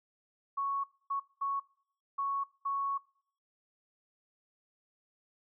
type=tone bursts at uneven times; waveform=sine; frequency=1108.7 Hz; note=C#6; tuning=in tune; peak=-30 dBFS; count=5; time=0.57-0.84 / 1.1-1.2 / 1.41-1.6 / 2.18-2.44 / 2.65-2.98 s; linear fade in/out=10 ms; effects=noise-tail reverb RT60 0.6 s tail -23 dB re dry